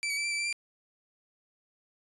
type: tone with pitch steps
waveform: sawtooth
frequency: 2328 / 2268 / 2323 / 2352 / 2319 / 2347 / 2372 Hz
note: D7 / C#7 / D7 / D7 / D7 / D7 / D7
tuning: -16 / +39 / -20 / +2 / -22 / -2 / +17 cents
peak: -26 dBFS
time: 0.03-0.527 s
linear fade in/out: 0 ms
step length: 71 ms
effects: resampled to 24000 Hz